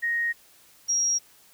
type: tone pair in turn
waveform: sine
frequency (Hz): 1870 / 5643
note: A#6 / F8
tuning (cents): +5 / +17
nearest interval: octave + perfect fifth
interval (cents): 1912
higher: second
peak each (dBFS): -23 / -21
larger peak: second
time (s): 0.02-0.33 / 0.88-1.19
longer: neither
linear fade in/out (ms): 20
effects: white hiss -56 dBFS RMS until 1.53 s